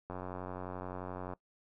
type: click train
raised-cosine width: 1 ms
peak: -27 dBFS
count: 114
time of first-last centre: 0.1-1.335 s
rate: 91.5 Hz
effects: noise-tail reverb RT60 0.1 s tail -21 dB re dry